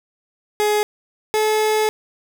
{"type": "tone pair in turn", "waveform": "30% pulse", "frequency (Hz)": [420, 430.8], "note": ["G#4", "A4"], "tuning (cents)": [19, -37], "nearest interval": "unison", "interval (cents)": 44, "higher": "second", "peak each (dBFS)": -13, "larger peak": "neither", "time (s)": [[0.6, 0.83], [1.34, 1.89]], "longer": "second", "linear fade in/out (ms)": 0, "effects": []}